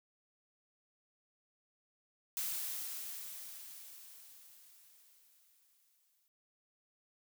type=noise with exponential decay; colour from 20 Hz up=blue; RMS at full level=-37 dBFS; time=2.37-6.28 s; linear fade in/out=0 ms; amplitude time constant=850 ms; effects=none